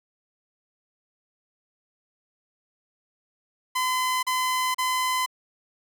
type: tone bursts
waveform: sawtooth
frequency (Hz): 1020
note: C6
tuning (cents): -44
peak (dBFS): -19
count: 3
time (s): 3.75-5.262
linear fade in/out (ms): 10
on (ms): 480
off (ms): 36
effects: none